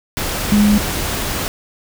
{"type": "tone in noise", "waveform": "sine", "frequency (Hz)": 207.7, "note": "G#3", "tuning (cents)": 0, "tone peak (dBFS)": -9, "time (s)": [0.52, 0.78], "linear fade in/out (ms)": 0, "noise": "pink", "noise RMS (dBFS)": -21, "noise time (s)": [0.17, 1.48], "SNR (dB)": 9, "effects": []}